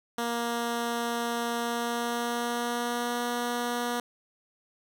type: tone with pitch glide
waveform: 10% pulse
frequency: 235.3 to 240.9 Hz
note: A#3 to B3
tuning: +16 to -43 cents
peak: -20 dBFS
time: 0.18-4 s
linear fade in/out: 2 ms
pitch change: +41 cents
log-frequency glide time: 1.59-3.23 s
effects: none